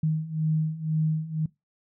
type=beating tone pair; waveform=sine; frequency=155.56 / 157.56 Hz; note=D#3 / D#3; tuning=0 / +22 cents; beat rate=2 Hz; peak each=-28 / -25 dBFS; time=0.03-1.46 s; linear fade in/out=5 ms; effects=noise-tail reverb RT60 0.2 s tail -21 dB re dry